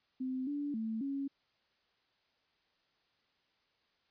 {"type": "tone with pitch steps", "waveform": "sine", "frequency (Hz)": [258.7, 288.8, 222.1, 276.4], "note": ["C4", "D4", "A3", "C#4"], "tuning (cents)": [-19, -29, 16, -5], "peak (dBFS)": -34, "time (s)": [0.2, 1.28], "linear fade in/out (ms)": 10, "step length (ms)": 270, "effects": ["white hiss -75 dBFS RMS until 4.1 s", "resampled to 11025 Hz"]}